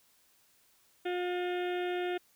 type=harmonic tone; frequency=357.3 Hz; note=F4; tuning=40 cents sharp; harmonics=1 / 2 / 4 / 5 / 6 / 7 / 8 / 9 / 10; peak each=-32 / -38 / -44 / -46 / -48 / -49 / -50 / -51 / -52 dBFS; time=1.05-2.18 s; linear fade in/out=10 ms; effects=white hiss -67 dBFS RMS until 2.35 s